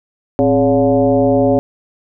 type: tone with frequency modulation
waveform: sine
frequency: 415.3 Hz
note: G#4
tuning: in tune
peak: -9 dBFS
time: 0.39-1.59 s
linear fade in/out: 0 ms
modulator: 151 Hz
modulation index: 1.7
effects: none